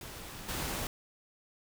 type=noise with level steps; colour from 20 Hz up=pink; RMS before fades=-45 / -36 dBFS; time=0.01-0.87 s; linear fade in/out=2 ms; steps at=0.48 s; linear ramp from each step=10 ms; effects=none